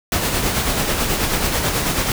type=noise with tremolo; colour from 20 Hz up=pink; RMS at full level=-18 dBFS; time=0.12-2.12 s; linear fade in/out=2 ms; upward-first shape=sine; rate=9.2 Hz; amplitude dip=40%; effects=none